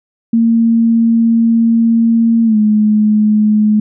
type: tone with pitch glide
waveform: sine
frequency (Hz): 229.2 to 212.6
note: A#3 to G#3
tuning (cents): -29 to +41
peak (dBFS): -7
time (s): 0.33-3.8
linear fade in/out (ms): 5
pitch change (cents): -130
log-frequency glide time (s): 2.44-2.57
effects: none